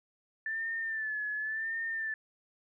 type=tone with vibrato; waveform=sine; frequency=1760 Hz; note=A6; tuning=in tune; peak=-32 dBFS; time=0.46-2.14 s; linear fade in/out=2 ms; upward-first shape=sine; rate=0.92 Hz; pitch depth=59 cents each way; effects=none